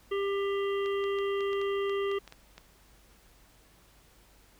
harmonic tone, 397.2 Hz, G4, 23 cents sharp, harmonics 1 / 3 / 5 / 7 / 8, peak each -28 / -38 / -42 / -45 / -46 dBFS, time 0.11-2.19 s, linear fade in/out 10 ms
clicks, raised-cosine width 0.2 ms, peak -29 dBFS, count 11, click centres 0.86 / 1.04 / 1.187 / 1.407 / 1.531 / 1.615 / 1.896 / 2.115 / 2.277 / 2.324 / 2.58 s
effects added 49 Hz sine -61 dBFS peak until 4.59 s + pink hiss -61 dBFS RMS until 4.59 s

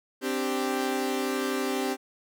sawtooth chord, C suspended second, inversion none, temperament equal, 261.6 / 293.7 / 392 Hz, C4 / D4 / G4, 0 / 0 / 0 cents, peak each -26 / -30 / -26 dBFS, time 0.21-1.97 s, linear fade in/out 50 ms, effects none

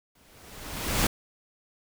pink noise with exponential growth, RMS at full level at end -22 dBFS, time 0.15-1.07 s, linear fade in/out 5 ms, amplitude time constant 200 ms, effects none

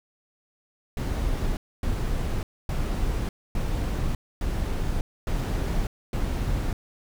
brown noise bursts, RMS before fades -26 dBFS, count 7, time 0.97-6.73 s, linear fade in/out 2 ms, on 600 ms, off 260 ms, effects none

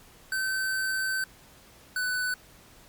square tone pair in turn, 1538 / 1495.9 Hz, G6 / F#6, -33 / +19 cents, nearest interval unison, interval 48 cents, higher first, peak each -27 dBFS, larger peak neither, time 0.32-1.24 / 1.96-2.34 s, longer first, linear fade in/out 2 ms, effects pink hiss -54 dBFS RMS until 2.88 s + MP3 96 kbps

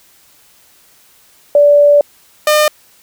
sine / sawtooth tone pair in turn, 581 / 605.4 Hz, D5 / D#5, -19 / -48 cents, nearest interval minor second, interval 71 cents, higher second, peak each -4 dBFS, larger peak neither, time 1.55-2.01 / 2.47-2.68 s, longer first, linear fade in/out 2 ms, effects white hiss -48 dBFS RMS until 3.02 s

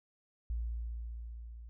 sine tone with level ramp, 57.6 Hz, A#1, 20 cents flat, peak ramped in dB -32 to -46 dBFS, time 0.5-1.69 s, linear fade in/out 0 ms, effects none

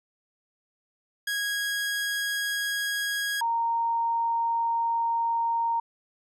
sawtooth / sine tone pair in turn, 1649 / 925.7 Hz, G#6 / A#5, -13 / -12 cents, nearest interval minor seventh, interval 999 cents, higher first, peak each -23 dBFS, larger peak neither, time 1.27-3.41 / 3.41-5.8 s, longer second, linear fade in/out 5 ms, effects resampled to 32000 Hz

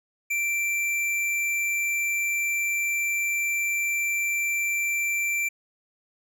sine tone with tanh clipping, 2349 Hz, D7, in tune, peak -25 dBFS, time 0.3-5.49 s, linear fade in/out 10 ms, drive 16 dB, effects none

